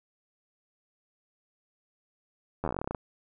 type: slowing click train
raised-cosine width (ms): 1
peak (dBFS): -17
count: 15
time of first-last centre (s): 2.64-2.948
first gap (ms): 11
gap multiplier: 1.1
effects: none